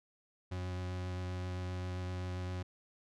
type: tone with vibrato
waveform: 40% pulse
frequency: 91 Hz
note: F#2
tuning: 28 cents flat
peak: -36 dBFS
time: 0.51-2.63 s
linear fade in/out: 10 ms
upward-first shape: sine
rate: 7.6 Hz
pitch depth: 10 cents each way
effects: low-pass 6000 Hz 12 dB/octave